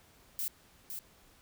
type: noise with echo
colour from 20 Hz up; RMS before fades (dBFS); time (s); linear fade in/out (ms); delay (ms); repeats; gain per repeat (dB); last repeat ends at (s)
violet; -35; 0.39-0.48; 0; 510; 1; -6; 0.99
effects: pink hiss -62 dBFS RMS until 1.41 s